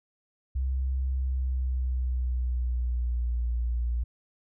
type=tone with pitch glide; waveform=sine; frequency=65.41 to 59.29 Hz; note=C2 to A#1; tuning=0 to +30 cents; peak=-25 dBFS; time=0.55-4.04 s; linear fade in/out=10 ms; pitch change=-170 cents; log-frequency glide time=1.12-3.4 s; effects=none